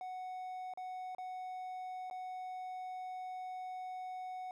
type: tone with dropouts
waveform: triangle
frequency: 740 Hz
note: F#5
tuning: in tune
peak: -39 dBFS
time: 0.01-4.51 s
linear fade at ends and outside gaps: 1 ms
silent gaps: 0.737-0.774 / 1.149-1.183 / 2.1-2.11 s
effects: none